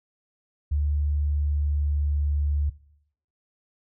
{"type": "tone with pitch glide", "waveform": "sine", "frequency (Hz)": [73.3, 72.79], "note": ["D2", "D2"], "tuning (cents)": [-3, -15], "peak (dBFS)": -21, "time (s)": [0.71, 2.7], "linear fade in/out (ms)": 10, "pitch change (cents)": -12, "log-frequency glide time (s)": [1.21, 2.44], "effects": ["noise-tail reverb RT60 0.7 s tail -19 dB re dry"]}